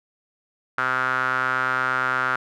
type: tone with band-pass filter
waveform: sawtooth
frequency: 128.6 Hz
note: C3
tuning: 30 cents flat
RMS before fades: -23 dBFS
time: 0.78-2.36 s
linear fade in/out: 2 ms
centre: 1400 Hz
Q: 6.3
effects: none